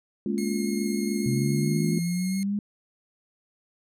sine chord, Bb minor seventh, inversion third, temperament just, 209.8 / 233.1 / 279.7 / 349.6 Hz, Ab3 / Bb3 / Db4 / F4, +18 / 0 / +16 / +2 cents, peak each -27 / -32 / -32 / -31 dBFS, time 0.26-1.99 s, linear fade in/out 2 ms
5% pulse tone with vibrato, 2147 Hz, C7, 44 cents sharp, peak -25 dBFS, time 0.38-2.43 s, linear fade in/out 0 ms, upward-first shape square, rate 7.2 Hz, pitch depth 8 cents each way
sine exponential sweep, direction up, 130 to 207.7 Hz, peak -24 dBFS, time 1.26-2.59 s, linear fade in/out 2 ms
effects low-pass 11000 Hz 12 dB/octave

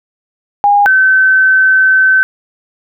sine tone pair in turn, 815 / 1532.7 Hz, G#5 / G6, -33 / -39 cents, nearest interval major seventh, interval 1094 cents, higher second, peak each -5 dBFS, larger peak neither, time 0.64-0.86 / 0.86-2.23 s, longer second, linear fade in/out 0 ms, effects none

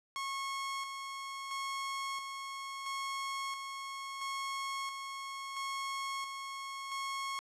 sawtooth tone with tremolo, 1092 Hz, C#6, 26 cents flat, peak -32 dBFS, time 0.16-7.39 s, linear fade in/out 0 ms, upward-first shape square, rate 0.74 Hz, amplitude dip 40%, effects low-pass 9000 Hz 12 dB/octave

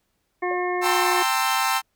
harmonic tone, 359.2 Hz, F4, 49 cents sharp, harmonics 1 / 2 / 3 / 5 / 6, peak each -25 / -28 / -30 / -32 / -33 dBFS, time 0.42-1.23 s, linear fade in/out 10 ms
sine tone with exponential decay, 572 Hz, D5, 46 cents flat, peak -27 dBFS, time 0.51-0.59 s, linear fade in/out 1 ms, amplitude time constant 17 ms
sawtooth chord, A minor seventh, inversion third, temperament equal with one note detuned, 784 / 903.2 / 1046.5 / 1318.5 Hz, G5 / A5 / C6 / E6, 0 / +45 / 0 / 0 cents, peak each -22 dBFS, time 0.81-1.82 s, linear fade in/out 50 ms
effects pink hiss -72 dBFS RMS until 1.95 s

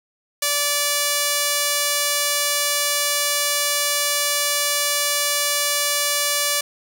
sawtooth tone with band-pass filter, 580 Hz, D5, 22 cents flat, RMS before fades -21 dBFS, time 0.42-6.61 s, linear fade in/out 5 ms, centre 9100 Hz, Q 0.55, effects none

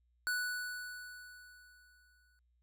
square tone with exponential decay, 1480 Hz, F#6, in tune, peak -32 dBFS, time 0.27-2.39 s, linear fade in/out 0 ms, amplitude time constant 460 ms, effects added 60 Hz sine -70 dBFS peak until 2.62 s

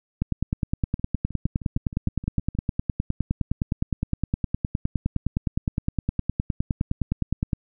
two click trains, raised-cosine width 5 ms, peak -10 / -23 dBFS, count 72 / 12, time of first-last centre 0.22-7.532 / 0.84-2.551 s, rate 9.71 / 6.43 Hz, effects none

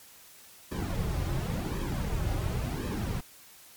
brown noise with flanger, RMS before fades -31 dBFS, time 0.71-3.21 s, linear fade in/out 10 ms, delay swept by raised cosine 1.4 to 4.5 ms, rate 0.93 Hz, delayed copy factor -0.75, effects white hiss -53 dBFS RMS until 3.76 s + MP3 96 kbps

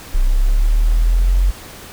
sine linear sweep, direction up, 30.87 to 46.4 Hz, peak -10 dBFS, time 0.14-1.51 s, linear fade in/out 10 ms, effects pink hiss -36 dBFS RMS until 1.92 s

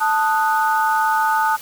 sine chord, D# diminished, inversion second, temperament equal, 880 / 1244.5 / 1480 Hz, A5 / D#6 / F#6, 0 / 0 / 0 cents, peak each -17 / -21 / -22 dBFS, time 0-1.57 s, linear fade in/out 20 ms, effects white hiss -37 dBFS RMS until 1.61 s

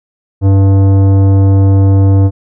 sine tone with tanh clipping, 97.5 Hz, G2, 9 cents flat, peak -6 dBFS, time 0.41-2.31 s, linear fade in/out 50 ms, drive 14 dB, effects none

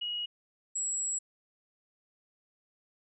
sine tone pair in turn, 2898 / 7737 Hz, F#7 / B8, -37 / -37 cents, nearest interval octave + perfect fourth, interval 1700 cents, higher second, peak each -32 / -30 dBFS, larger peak second, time 0.01-0.26 / 0.75-1.19 s, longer second, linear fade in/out 10 ms, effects none

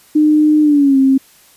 sine tone with pitch glide, 303.9 to 267.6 Hz, D#4 to C4, -41 to +39 cents, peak -7 dBFS, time 0.15-1.18 s, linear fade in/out 10 ms, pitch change -220 cents, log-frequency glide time 0.62-0.98 s, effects white hiss -47 dBFS RMS until 1.56 s + resampled to 32000 Hz

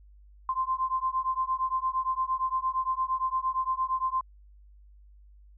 sine beating tone pair, 1039 / 1047.7 Hz, C6 / C6, -12 / +2 cents, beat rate 8.7 Hz, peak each -29 dBFS, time 0.49-4.21 s, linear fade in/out 2 ms, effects added 50 Hz sine -51 dBFS peak until 5.57 s

